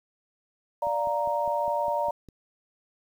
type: chord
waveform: sine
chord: Bb major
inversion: first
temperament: equal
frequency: 587.3 / 698.5 / 932.3 Hz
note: D5 / F5 / Bb5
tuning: 0 / 0 / 0 cents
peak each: -28 / -32 / -27 dBFS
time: 0.82-2.11 s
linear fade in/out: 5 ms
type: click train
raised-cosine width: 3 ms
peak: -33 dBFS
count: 8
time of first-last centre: 0.87-2.287 s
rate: 4.94 Hz
effects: 9-bit